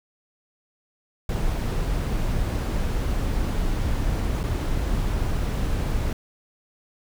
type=noise with dropouts; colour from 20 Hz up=brown; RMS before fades=-24 dBFS; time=1.29-6.13 s; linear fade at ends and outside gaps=2 ms; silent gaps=4.432-4.437 s; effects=none